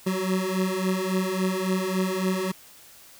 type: beating tone pair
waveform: 25% pulse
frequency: 185 / 188.6 Hz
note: F#3 / F#3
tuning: 0 / +33 cents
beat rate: 3.6 Hz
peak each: -24 / -22 dBFS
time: 0.06-2.52 s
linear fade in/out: 10 ms
effects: white hiss -50 dBFS RMS until 3.19 s